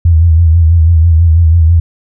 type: tone with vibrato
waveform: sine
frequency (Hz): 82.41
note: E2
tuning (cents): 0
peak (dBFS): -3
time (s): 0.05-1.8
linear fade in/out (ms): 5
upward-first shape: sine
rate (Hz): 6.1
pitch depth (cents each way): 73
effects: none